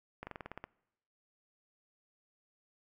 slowing click train, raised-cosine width 0.5 ms, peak -27 dBFS, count 9, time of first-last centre 0.23-0.64 s, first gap 40 ms, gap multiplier 1.07, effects noise-tail reverb RT60 0.9 s tail -24 dB re dry

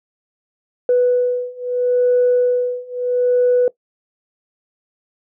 sine beating tone pair, 493.6 / 494.36 Hz, B4 / B4, -1 / +2 cents, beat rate 0.76 Hz, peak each -16 / -15 dBFS, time 0.89-3.68 s, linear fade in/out 2 ms, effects noise-tail reverb RT60 0.1 s tail -19 dB re dry + tanh soft clip ceiling -7 dBFS

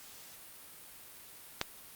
click, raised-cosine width 0.2 ms, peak -12 dBFS, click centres 1.614 s, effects white hiss -52 dBFS RMS until 1.95 s + Opus 48 kbps

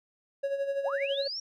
triangle tone with tremolo, 554.4 Hz, C#5, in tune, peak -24 dBFS, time 0.43-1.28 s, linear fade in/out 10 ms, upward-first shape sine, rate 12 Hz, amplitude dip 60%
sine linear sweep, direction up, 546 to 5670 Hz, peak -33 dBFS, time 0.84-1.4 s, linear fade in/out 5 ms
effects none

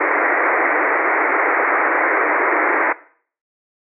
white band-pass noise, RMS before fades -17 dBFS, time 0-2.93 s, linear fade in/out 10 ms, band 290 to 2200 Hz, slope 96 dB/octave, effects noise-tail reverb RT60 0.5 s tail -18 dB re dry

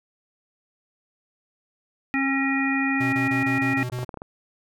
harmonic tone, 271.3 Hz, C#4, 37 cents flat, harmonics 1 / 3 / 5 / 7 / 9, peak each -23 / -32 / -33 / -26 / -29 dBFS, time 2.14-3.83 s, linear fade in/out 0 ms
square tone bursts, 124.4 Hz, B2, 13 cents sharp, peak -28 dBFS, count 7, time 3-4.048 s, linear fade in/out 10 ms, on 130 ms, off 23 ms
clicks, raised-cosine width 1 ms, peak -21 dBFS, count 7, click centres 3.898 / 3.988 / 4.031 / 4.092 / 4.142 / 4.173 / 4.219 s
effects none

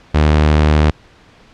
sawtooth tone, 76 Hz, D#2, 40 cents flat, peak -5 dBFS, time 0.14-0.91 s, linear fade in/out 10 ms, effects pink hiss -46 dBFS RMS until 1.53 s + low-pass 4000 Hz 12 dB/octave

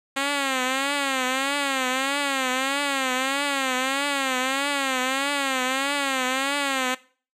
5% pulse tone with vibrato, 269.8 Hz, C#4, 47 cents flat, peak -11 dBFS, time 0.16-6.95 s, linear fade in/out 10 ms, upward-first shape triangle, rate 1.6 Hz, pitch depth 120 cents each way, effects noise-tail reverb RT60 0.4 s tail -19 dB re dry + low-pass 10000 Hz 12 dB/octave

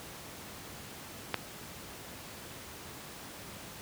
click, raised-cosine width 0.3 ms, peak -12 dBFS, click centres 1.343 s, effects pink hiss -46 dBFS RMS until 3.81 s + high-pass 80 Hz 12 dB/octave

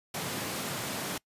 pink high-pass noise, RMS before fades -35 dBFS, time 0.14-1.18 s, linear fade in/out 5 ms, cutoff 120 Hz, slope 24 dB/octave, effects noise-tail reverb RT60 0.1 s tail -24 dB re dry + resampled to 32000 Hz

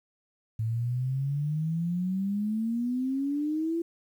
sine exponential sweep, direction up, 109.5 to 340 Hz, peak -26 dBFS, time 0.59-3.82 s, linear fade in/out 5 ms, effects 10-bit

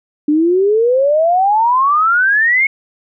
sine exponential sweep, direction up, 291.2 to 2206 Hz, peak -9 dBFS, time 0.28-2.67 s, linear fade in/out 5 ms, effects none

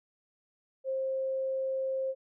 sine tone, 530 Hz, C5, 22 cents sharp, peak -29 dBFS, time 0.84-2.15 s, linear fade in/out 50 ms, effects none

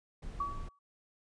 brown noise, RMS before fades -42 dBFS, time 0.22-0.69 s, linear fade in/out 10 ms
sine tone with exponential decay, 1136 Hz, C#6, 42 cents sharp, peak -29 dBFS, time 0.4-0.79 s, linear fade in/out 5 ms, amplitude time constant 83 ms
effects resampled to 22050 Hz

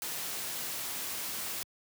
white noise, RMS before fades -37 dBFS, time 0.02-1.63 s, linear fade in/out 0 ms, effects high-pass 100 Hz 12 dB/octave

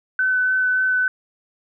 sine tone with vibrato, 1512 Hz, F#6, 37 cents sharp, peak -16 dBFS, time 0.19-1.08 s, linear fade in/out 2 ms, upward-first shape sine, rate 3.5 Hz, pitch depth 10 cents each way, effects none

